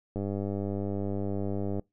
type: click train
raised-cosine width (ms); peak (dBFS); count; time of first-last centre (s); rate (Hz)
2; -20; 164; 0.16-1.795; 99.7
effects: noise-tail reverb RT60 0.2 s tail -25 dB re dry